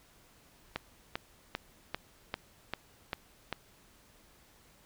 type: click train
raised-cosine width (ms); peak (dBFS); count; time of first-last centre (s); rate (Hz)
0.3; -17; 8; 0.76-3.527; 2.53
effects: pink hiss -62 dBFS RMS until 4.85 s